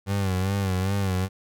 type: tone with vibrato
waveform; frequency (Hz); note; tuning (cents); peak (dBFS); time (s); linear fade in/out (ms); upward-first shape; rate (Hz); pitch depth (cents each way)
30% pulse; 96; G2; -36; -20; 0.06-1.29; 50; sine; 2.5; 75
effects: none